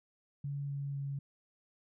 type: tone with pitch steps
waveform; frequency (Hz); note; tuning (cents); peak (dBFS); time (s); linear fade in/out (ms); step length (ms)
sine; 141.6 / 140.54 / 139.49; C#3 / C#3 / C#3; +37 / +24 / +11; -35; 0.44-1.19; 5; 250
effects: none